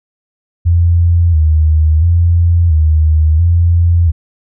sine tone with vibrato, 81.7 Hz, E2, 15 cents flat, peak -6 dBFS, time 0.65-4.12 s, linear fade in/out 20 ms, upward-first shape square, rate 0.73 Hz, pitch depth 79 cents each way, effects none

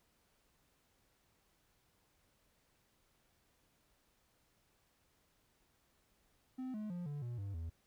triangle tone with pitch steps, 257.7 / 213 / 176.01 / 145.47 / 120.22 / 99.36 / 82.11 Hz, C4 / G#3 / F3 / D3 / B2 / G2 / E2, -26 / +44 / +14 / -16 / -46 / +24 / -6 cents, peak -38 dBFS, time 6.58-7.7 s, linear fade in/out 10 ms, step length 160 ms, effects pink hiss -75 dBFS RMS until 7.86 s

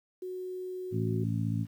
sine tone, 368.1 Hz, F#4, 9 cents flat, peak -35 dBFS, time 0.22-1.24 s, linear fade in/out 5 ms
harmonic tone, 55.5 Hz, A1, 16 cents sharp, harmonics 2 / 3 / 4 / 5, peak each -30 / -34 / -36 / -38 dBFS, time 0.91-1.67 s, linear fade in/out 50 ms
effects 10-bit

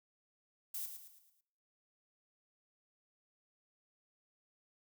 violet noise with echo, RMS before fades -41 dBFS, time 0.74-0.86 s, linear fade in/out 5 ms, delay 110 ms, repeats 5, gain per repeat -7 dB, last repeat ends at 1.41 s, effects noise-tail reverb RT60 0.9 s tail -25 dB re dry

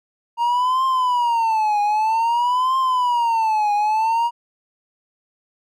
triangle tone with vibrato, 932.3 Hz, A#5, in tune, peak -14 dBFS, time 0.37-4.31 s, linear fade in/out 50 ms, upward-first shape triangle, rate 0.52 Hz, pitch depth 220 cents each way, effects none

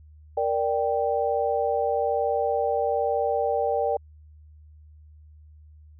sine chord, G minor, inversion first, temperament equal, 466.2 / 587.3 / 784 Hz, Bb4 / D5 / G5, 0 / 0 / 0 cents, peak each -26 dBFS, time 0.37-3.97 s, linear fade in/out 5 ms, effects added 76 Hz sine -47 dBFS peak until 5.99 s

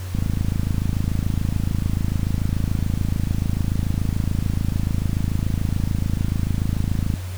click train, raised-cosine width 5 ms, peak -9 dBFS, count 189, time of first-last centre 0.15-7.139 s, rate 26.9 Hz, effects added 91 Hz sine -27 dBFS peak until 7.37 s + pink hiss -40 dBFS RMS until 7.37 s

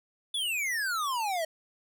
square exponential sweep, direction down, 3520 to 624 Hz, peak -29 dBFS, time 0.34-1.45 s, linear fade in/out 5 ms, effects none

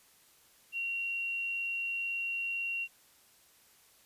sine tone, 2749 Hz, F7, 28 cents flat, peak -32 dBFS, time 0.72-2.88 s, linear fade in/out 50 ms, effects white hiss -63 dBFS RMS until 4.05 s + resampled to 32000 Hz

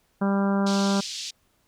harmonic tone, 197.8 Hz, G3, 16 cents sharp, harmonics 1 / 2 / 3 / 4 / 5 / 6 / 7 / 8, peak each -21 / -31 / -31 / -34 / -34 / -37 / -36 / -42 dBFS, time 0.21-1.01 s, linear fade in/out 10 ms
pink band-pass noise, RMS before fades -34 dBFS, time 0.66-1.31 s, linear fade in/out 10 ms, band 3500 to 6100 Hz, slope 24 dB/octave
effects pink hiss -67 dBFS RMS until 1.67 s

